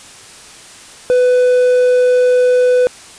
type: tone with quantisation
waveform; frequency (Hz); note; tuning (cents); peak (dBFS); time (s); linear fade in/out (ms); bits
triangle; 498.8; B4; +17; -6; 1.1-2.87; 0; 6
effects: white hiss -37 dBFS RMS until 3.18 s + resampled to 22050 Hz